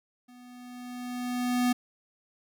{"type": "tone with level ramp", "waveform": "square", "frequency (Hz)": 246.9, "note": "B3", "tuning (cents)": 0, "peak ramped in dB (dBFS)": [-51, -22], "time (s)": [0.28, 1.73], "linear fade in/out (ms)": 10, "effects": []}